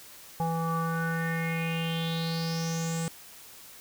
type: tone with low-pass filter sweep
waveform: square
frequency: 164.81 Hz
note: E3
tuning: in tune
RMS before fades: -30 dBFS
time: 0.4-3.08 s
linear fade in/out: 0 ms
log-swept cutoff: 860 to 8300 Hz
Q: 6.5
effects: white hiss -49 dBFS RMS until 3.8 s